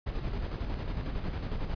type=noise with tremolo; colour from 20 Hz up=brown; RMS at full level=-32 dBFS; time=0.06-1.75 s; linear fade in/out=10 ms; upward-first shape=square; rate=11 Hz; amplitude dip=40%; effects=resampled to 11025 Hz